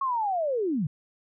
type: linear sweep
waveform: sine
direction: down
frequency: 1108.7 to 131 Hz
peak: -24 dBFS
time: 0.01-0.87 s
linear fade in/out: 5 ms
effects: none